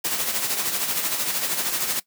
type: noise with tremolo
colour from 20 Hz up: white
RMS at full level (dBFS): -23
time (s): 0.04-2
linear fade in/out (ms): 10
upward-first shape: sine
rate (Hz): 13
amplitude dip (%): 50
effects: noise-tail reverb RT60 0.1 s tail -19 dB re dry + high-pass 150 Hz 12 dB/octave